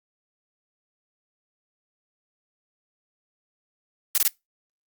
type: noise bursts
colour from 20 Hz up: blue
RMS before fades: -19 dBFS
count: 3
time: 4.15-4.278 s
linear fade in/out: 0 ms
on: 28 ms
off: 22 ms
effects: noise-tail reverb RT60 0.2 s tail -25 dB re dry + Opus 48 kbps